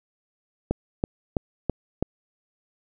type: click train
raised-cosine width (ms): 2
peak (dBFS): -9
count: 5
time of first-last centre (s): 0.71-2.026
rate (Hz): 3.04
effects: none